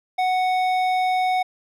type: tone with hard clipping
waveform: triangle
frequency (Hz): 740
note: F#5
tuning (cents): 0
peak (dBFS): -20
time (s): 0.18-1.43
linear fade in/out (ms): 10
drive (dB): 14
effects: none